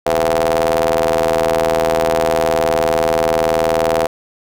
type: ring-modulated tone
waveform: sawtooth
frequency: 79.7 Hz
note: D#2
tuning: 42 cents sharp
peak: -6 dBFS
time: 0.06-4.07 s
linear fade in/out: 5 ms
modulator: 588 Hz
effects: none